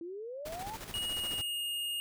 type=exponential sweep; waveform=sine; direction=up; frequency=327.8 to 915 Hz; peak=-39 dBFS; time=0.01-0.76 s; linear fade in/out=2 ms
type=noise with tremolo; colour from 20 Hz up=pink; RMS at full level=-43 dBFS; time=0.45-1.42 s; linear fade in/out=10 ms; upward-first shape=square; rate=14 Hz; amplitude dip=50%
type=tone with pitch glide; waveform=square; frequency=2880 to 2844 Hz; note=F#7 to F7; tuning=-47 to +31 cents; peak=-34 dBFS; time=0.94-2 s; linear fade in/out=0 ms; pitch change=-22 cents; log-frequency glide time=1.07-1.61 s
effects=none